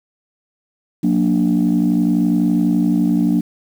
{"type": "chord", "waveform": "sine", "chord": "Gb augmented", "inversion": "none", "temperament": "equal with one note detuned", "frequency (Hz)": [181.29, 233.1, 293.7], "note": ["Gb3", "Bb3", "D4"], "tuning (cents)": [-35, 0, 0], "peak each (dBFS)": -16, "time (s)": [1.03, 3.41], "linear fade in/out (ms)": 10, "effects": ["tanh soft clip ceiling -7 dBFS", "7-bit"]}